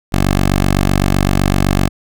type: tone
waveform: 10% pulse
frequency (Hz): 47.85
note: G1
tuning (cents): -41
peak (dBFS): -3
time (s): 0.12-1.89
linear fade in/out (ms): 20
effects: none